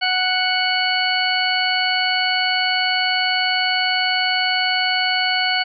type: harmonic tone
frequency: 740 Hz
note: F#5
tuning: in tune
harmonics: 1 / 2 / 3 / 4 / 6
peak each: -23 / -23 / -23 / -23 / -23 dBFS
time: 0.01-5.64 s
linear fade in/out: 20 ms
effects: none